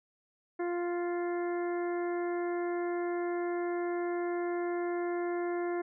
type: harmonic tone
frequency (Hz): 349.2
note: F4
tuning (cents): 0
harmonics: 1 / 2 / 3 / 4 / 5 / 6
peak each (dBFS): -31 / -39 / -45 / -47 / -47 / -50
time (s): 0.59-5.82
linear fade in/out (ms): 10
effects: none